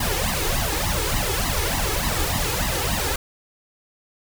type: noise with flanger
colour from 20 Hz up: pink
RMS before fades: -23 dBFS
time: 0-3.16 s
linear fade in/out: 5 ms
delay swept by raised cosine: 1 to 2.4 ms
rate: 3.4 Hz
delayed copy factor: +0.9
effects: none